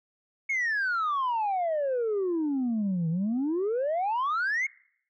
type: exponential two-way sweep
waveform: sine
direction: down then up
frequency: 2217 to 158.3 to 2217 Hz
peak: -23 dBFS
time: 0.49-4.67 s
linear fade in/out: 10 ms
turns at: 3.09 s
effects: noise-tail reverb RT60 0.7 s tail -25 dB re dry + tanh soft clip ceiling -23 dBFS